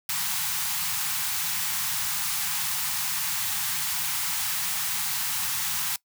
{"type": "band-stop noise", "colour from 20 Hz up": "white", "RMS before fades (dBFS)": -28, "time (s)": [0.09, 5.96], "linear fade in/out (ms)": 2, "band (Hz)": [190, 760], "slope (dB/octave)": 96, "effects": ["noise-tail reverb RT60 0.1 s tail -21 dB re dry", "high-pass 100 Hz 12 dB/octave"]}